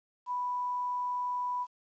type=tone with quantisation; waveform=sine; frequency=987.8 Hz; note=B5; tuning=in tune; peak=-30 dBFS; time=0.26-1.67 s; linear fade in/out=50 ms; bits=10; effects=resampled to 16000 Hz